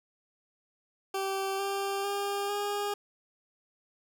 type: tone with pitch steps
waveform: 20% pulse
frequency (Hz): 388.1 / 394.9 / 401.8 / 408.8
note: G4 / G4 / G4 / G#4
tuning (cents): -17 / +13 / +43 / -27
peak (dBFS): -25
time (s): 1.14-2.94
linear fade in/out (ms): 5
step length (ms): 450
effects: none